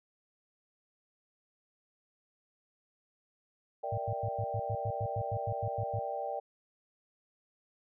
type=chord; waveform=sine; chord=E half-diminished seventh; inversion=second; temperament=equal; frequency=466.2 / 587.3 / 659.3 / 784 Hz; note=Bb4 / D5 / E5 / G5; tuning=0 / 0 / 0 / 0 cents; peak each=-42 / -38 / -42 / -37 dBFS; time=3.83-6.4 s; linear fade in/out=10 ms
type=tone bursts; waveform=sine; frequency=108 Hz; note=A2; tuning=32 cents flat; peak=-32 dBFS; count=14; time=3.92-5.992 s; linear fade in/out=5 ms; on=57 ms; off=98 ms
effects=none